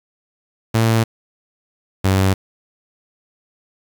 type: tone pair in turn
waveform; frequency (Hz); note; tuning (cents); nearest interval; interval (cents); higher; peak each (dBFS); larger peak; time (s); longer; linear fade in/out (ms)
sawtooth; 113.1 / 95.7; A2 / G2; +48 / -41; minor third; 289; first; -9; neither; 0.74-1.04 / 2.04-2.34; neither; 10
effects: 7-bit